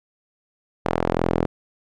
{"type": "tone with band-pass filter sweep", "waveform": "sawtooth", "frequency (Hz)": 42.35, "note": "E1", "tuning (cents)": 48, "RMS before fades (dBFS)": -22, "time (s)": [0.85, 1.46], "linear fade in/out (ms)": 10, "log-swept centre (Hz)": [720, 400], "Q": 0.89, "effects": []}